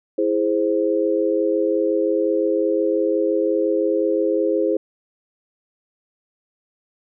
sine chord, E augmented, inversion none, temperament equal, 329.6 / 415.3 / 523.3 Hz, E4 / G#4 / B#4, 0 / 0 / 0 cents, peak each -21 dBFS, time 0.18-4.77 s, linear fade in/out 5 ms, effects none

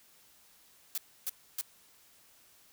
blue noise bursts, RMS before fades -34 dBFS, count 3, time 0.95-1.611 s, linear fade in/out 0 ms, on 27 ms, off 290 ms, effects white hiss -62 dBFS RMS until 2.72 s

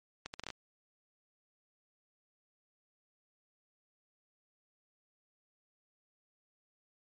accelerating click train, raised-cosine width 0.2 ms, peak -23 dBFS, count 7, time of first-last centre 0.26-0.503 s, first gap 79 ms, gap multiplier 0.72, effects MP3 48 kbps

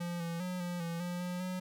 square tone with pitch steps, 173.5 / 168.5 / 181.6 / 176.1 / 168.4 / 176.7 / 178.9 / 183.4 Hz, F3 / E3 / F#3 / F3 / E3 / F3 / F3 / F#3, -11 / +38 / -32 / +15 / +37 / +21 / +42 / -15 cents, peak -36 dBFS, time 0-1.6 s, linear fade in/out 10 ms, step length 200 ms, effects none

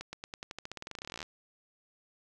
accelerating click train, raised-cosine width 0.2 ms, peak -23 dBFS, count 27, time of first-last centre 0.01-1.229 s, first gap 120 ms, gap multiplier 0.91, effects none

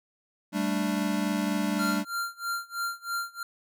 square chord, G suspended second, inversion none, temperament equal, 196 / 220 / 293.7 Hz, G3 / A3 / D4, 0 / 0 / 0 cents, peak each -30 / -32 / -31 dBFS, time 0.52-2.05 s, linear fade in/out 50 ms
square tone with tremolo, 1385 Hz, F6, 15 cents flat, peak -28 dBFS, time 1.79-3.43 s, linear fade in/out 2 ms, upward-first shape sine, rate 3.1 Hz, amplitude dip 95%
effects none

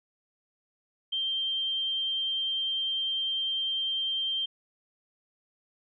sine tone, 3155 Hz, G7, 10 cents sharp, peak -27 dBFS, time 1.12-4.46 s, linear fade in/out 10 ms, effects none

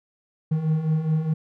triangle beating tone pair, 153.6 / 158.4 Hz, D#3 / D#3, -22 / +31 cents, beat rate 4.8 Hz, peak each -25 / -19 dBFS, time 0.51-1.34 s, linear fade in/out 10 ms, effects none

